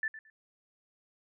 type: tone with echo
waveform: sine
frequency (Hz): 1760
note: A6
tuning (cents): 0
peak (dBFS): -29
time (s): 0.03-0.08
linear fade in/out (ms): 2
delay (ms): 110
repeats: 2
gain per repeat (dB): -14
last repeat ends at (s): 0.3
effects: none